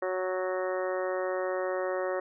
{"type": "harmonic tone", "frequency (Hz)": 185, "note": "F#3", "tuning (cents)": 0, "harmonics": [2, 3, 4, 5, 6, 7, 8, 9, 10], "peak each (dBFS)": [-33, -31, -40, -44, -40, -43, -45, -50, -41], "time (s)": [0.02, 2.2], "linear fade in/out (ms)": 5, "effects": []}